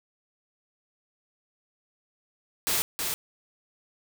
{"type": "noise with echo", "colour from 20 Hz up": "white", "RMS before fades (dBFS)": -26, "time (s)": [2.67, 2.82], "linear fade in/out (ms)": 0, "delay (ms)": 320, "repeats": 1, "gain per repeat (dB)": -4, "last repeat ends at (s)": 3.14, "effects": []}